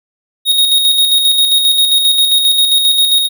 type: tone with tremolo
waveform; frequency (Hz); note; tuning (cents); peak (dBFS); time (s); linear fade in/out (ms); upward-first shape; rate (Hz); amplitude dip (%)
square; 3746; A#7; +8; -7; 0.45-3.29; 50; square; 7.5; 40
effects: none